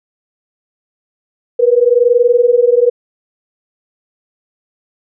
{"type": "tone pair together", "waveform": "sine", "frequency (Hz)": [473, 493.9], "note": ["A#4", "B4"], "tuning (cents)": [25, 0], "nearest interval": "minor second", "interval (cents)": 75, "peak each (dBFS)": -10, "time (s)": [1.59, 2.9], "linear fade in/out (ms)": 10, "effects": []}